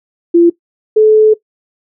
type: tone pair in turn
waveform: sine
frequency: 341.6 / 432.1 Hz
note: F4 / A4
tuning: -38 / -31 cents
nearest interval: major third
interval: 407 cents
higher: second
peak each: -3 dBFS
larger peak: neither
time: 0.34-0.5 / 0.96-1.34 s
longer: second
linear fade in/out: 10 ms
effects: noise-tail reverb RT60 0.1 s tail -18 dB re dry